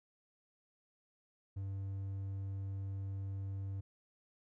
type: tone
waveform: triangle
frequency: 97.5 Hz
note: G2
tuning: 9 cents flat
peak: -36 dBFS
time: 1.56-3.81 s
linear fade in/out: 10 ms
effects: none